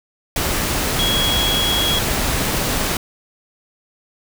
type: tone in noise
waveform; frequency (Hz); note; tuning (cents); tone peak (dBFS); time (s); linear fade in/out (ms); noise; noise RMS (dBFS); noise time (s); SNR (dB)
sine; 3322; G#7; 0; -18; 0.99-1.99; 2; pink; -20; 0.36-2.97; -1
effects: none